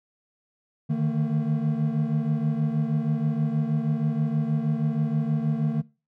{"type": "tone cluster", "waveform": "triangle", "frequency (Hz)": [149.5, 155.8, 226.5], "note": ["D3", "D#3", "A#3"], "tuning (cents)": [31, 3, -50], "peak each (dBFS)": -24, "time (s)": [0.89, 5.82], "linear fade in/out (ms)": 20, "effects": ["noise-tail reverb RT60 0.3 s tail -21 dB re dry", "tanh soft clip ceiling -11 dBFS"]}